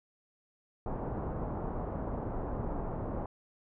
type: low-pass noise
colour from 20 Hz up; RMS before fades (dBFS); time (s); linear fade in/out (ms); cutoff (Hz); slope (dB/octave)
pink; -36; 0.86-3.26; 2; 1000; 24
effects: none